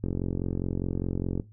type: click train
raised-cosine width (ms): 3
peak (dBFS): -16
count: 62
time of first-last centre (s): 0.04-1.399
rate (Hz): 44.9
effects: noise-tail reverb RT60 0.2 s tail -18 dB re dry + added 106 Hz sine -49 dBFS peak until 1.52 s